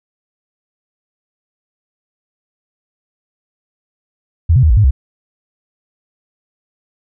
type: tone with pitch steps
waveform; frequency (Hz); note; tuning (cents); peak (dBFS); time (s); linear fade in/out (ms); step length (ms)
sine; 83 / 129.2 / 78.2 / 55.5 / 104.8 / 65.8; E2 / C3 / D#2 / A1 / G#2 / C2; +12 / -21 / +9 / +16 / +16 / +10; -6; 4.49-4.91; 10; 70
effects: none